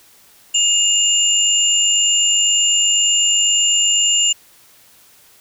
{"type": "tone pair together", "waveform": "sine", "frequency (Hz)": [2839, 7149], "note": ["F7", "A8"], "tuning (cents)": [28, 27], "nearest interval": "octave + major third", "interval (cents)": 1599, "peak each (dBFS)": -15, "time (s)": [0.54, 4.33], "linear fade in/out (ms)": 10, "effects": ["white hiss -49 dBFS RMS until 5.4 s"]}